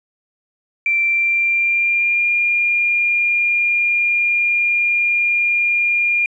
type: tone with pitch glide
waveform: triangle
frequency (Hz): 2350 to 2410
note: D7 to D7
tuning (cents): +1 to +44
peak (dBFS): -10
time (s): 0.86-6.26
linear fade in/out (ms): 2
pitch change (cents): +43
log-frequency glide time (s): 1.03-2.28
effects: tanh soft clip ceiling -12 dBFS + resampled to 22050 Hz